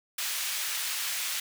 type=high-pass noise; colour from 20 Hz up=pink; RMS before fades=-32 dBFS; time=0.18-1.4 s; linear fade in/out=5 ms; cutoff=2100 Hz; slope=12 dB/octave; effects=none